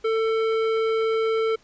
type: tone with hard clipping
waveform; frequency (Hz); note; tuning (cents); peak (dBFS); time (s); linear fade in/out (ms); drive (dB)
sine; 445.9; A4; +23; -22; 0.04-1.56; 10; 13
effects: pink hiss -57 dBFS RMS until 1.63 s + resampled to 16000 Hz